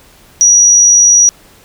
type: tone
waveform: sine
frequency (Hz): 5800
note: F#8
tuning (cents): -35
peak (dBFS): -3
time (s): 0.41-1.29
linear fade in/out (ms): 0
effects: pink hiss -43 dBFS RMS until 1.64 s

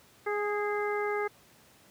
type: harmonic tone with a mistuned harmonic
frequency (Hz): 415.1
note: G#4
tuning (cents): -1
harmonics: 1 / 2 / 3 / 4 / 5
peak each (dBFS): -30 / -36 / -37 / -39 / -38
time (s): 0.26-1.28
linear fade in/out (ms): 10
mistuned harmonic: 4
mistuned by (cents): -23
effects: pink hiss -59 dBFS RMS until 1.9 s + high-pass 100 Hz 12 dB/octave

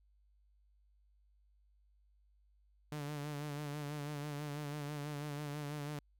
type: tone with vibrato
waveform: sawtooth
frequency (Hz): 146.83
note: D3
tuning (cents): 0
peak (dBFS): -36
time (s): 2.92-5.99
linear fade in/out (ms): 2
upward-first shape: sine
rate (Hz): 6.1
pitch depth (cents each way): 47
effects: added 50 Hz sine -67 dBFS peak until 6.19 s

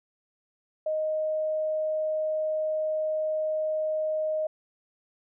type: tone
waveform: sine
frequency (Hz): 622.3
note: D#5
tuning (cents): 0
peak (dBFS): -25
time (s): 0.86-4.47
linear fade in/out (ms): 5
effects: none

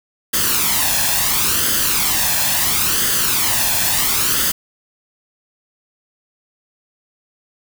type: noise with flanger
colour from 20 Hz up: white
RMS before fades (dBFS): -17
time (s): 0.33-4.52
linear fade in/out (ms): 10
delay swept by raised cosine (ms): 0.62 to 1.19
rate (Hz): 0.73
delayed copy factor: +0.6
effects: none

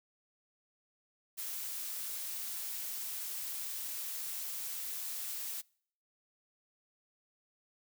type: noise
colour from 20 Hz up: blue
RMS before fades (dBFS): -40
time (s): 1.37-5.62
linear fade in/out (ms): 20
effects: noise-tail reverb RT60 0.6 s tail -26 dB re dry

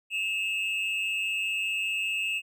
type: tone pair together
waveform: triangle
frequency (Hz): 2600 / 2795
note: E7 / F7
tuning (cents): -24 / +1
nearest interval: minor second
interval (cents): 125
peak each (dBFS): -27 / -30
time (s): 0.1-2.42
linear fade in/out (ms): 50
effects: none

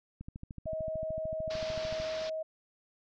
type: click train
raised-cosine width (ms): 5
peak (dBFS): -30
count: 25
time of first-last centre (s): 0.21-2.001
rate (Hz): 13.4
type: tone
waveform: sine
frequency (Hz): 634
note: D#5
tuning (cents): +32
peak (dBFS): -33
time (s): 0.66-2.43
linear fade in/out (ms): 10
type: low-pass noise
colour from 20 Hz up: white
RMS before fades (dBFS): -44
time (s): 1.5-2.3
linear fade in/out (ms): 10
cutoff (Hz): 5400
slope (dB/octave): 48
effects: none

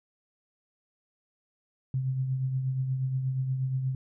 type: tone with tremolo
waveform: sine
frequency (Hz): 131.2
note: C3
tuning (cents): +5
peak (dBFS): -24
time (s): 1.94-3.95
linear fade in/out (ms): 2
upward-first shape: triangle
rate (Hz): 8.4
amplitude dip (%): 50
effects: none

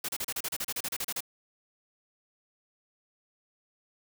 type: noise bursts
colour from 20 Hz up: white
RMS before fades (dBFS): -33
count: 15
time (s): 0.04-1.206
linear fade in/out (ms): 5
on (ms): 46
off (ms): 34
effects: none

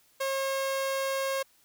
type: tone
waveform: sawtooth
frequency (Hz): 540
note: C#5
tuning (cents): -45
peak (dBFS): -24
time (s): 0.2-1.43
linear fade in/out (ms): 10
effects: white hiss -64 dBFS RMS until 1.64 s

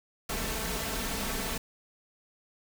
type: noise with comb filter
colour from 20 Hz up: pink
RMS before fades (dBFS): -33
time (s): 0.29-1.58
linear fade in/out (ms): 5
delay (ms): 4.5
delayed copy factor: +0.65
effects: none

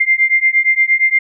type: beating tone pair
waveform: sine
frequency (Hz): 2096 / 2104.6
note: C7 / C7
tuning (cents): +2 / +10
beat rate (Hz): 8.6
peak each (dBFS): -13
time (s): 0-1.19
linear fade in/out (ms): 10
effects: none

